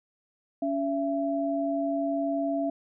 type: tone pair together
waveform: sine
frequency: 281.8 / 670.2 Hz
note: C#4 / E5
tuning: +29 / +29 cents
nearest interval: octave + minor third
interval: 1500 cents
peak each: -28 dBFS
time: 0.62-2.7 s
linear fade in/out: 5 ms
effects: none